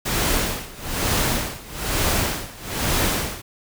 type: noise with tremolo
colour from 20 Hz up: pink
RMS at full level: -20 dBFS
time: 0.05-3.42 s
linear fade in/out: 10 ms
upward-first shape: sine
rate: 1.1 Hz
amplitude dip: 90%
effects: none